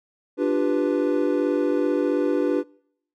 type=chord; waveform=triangle; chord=G dominant seventh; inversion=second; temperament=equal; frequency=293.7 / 349.2 / 392 / 493.9 Hz; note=D4 / F4 / G4 / B4; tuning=0 / 0 / 0 / 0 cents; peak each=-21 / -24 / -24 / -23 dBFS; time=0.37-2.64 s; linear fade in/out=50 ms; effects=noise-tail reverb RT60 0.7 s tail -25 dB re dry

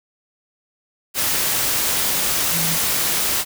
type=tone in noise; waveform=sine; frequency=164.81 Hz; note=E3; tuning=in tune; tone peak=-26 dBFS; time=2.51-2.79 s; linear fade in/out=50 ms; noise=white; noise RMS=-20 dBFS; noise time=1.14-3.45 s; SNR=-9 dB; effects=none

